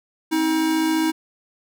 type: tone pair together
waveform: square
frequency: 263.5 / 318.2 Hz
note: C4 / D#4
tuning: +12 / +39 cents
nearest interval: minor third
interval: 327 cents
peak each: -29 / -19 dBFS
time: 0.31-1.12 s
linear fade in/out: 20 ms
effects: none